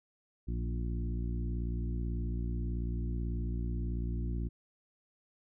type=harmonic tone with a mistuned harmonic; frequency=58.27 Hz; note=A#1; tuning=in tune; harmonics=1 / 2 / 3 / 4 / 5 / 6; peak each=-33 / -39 / -43 / -45 / -47 / -49 dBFS; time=0.47-4.49 s; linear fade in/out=20 ms; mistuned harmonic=3; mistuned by=+25 cents; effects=none